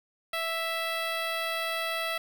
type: tone with notch filter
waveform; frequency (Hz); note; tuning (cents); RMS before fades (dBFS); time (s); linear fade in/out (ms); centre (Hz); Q
10% pulse; 659.3; E5; 0; -31; 0.33-2.18; 5; 7300; 0.87
effects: 8-bit